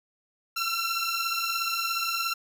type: beating tone pair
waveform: 15% pulse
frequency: 1347 / 1364 Hz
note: E6 / F6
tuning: +37 / -41 cents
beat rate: 17 Hz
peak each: -23 dBFS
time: 0.56-2.34 s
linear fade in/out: 10 ms
effects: none